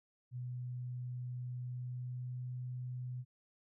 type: tone with pitch glide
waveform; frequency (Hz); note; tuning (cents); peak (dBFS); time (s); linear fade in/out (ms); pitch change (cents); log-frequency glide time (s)
sine; 124.2 to 125.28; B2 to B2; +10 to +25; -39; 0.31-3.25; 50; +15; 1.62-2.45
effects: none